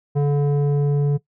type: tone with low-pass filter sweep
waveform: square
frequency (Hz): 144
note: D3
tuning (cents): -34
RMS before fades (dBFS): -18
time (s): 0.15-1.18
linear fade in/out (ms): 20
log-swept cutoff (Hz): 550 to 340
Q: 1.3
effects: noise-tail reverb RT60 0.1 s tail -18 dB re dry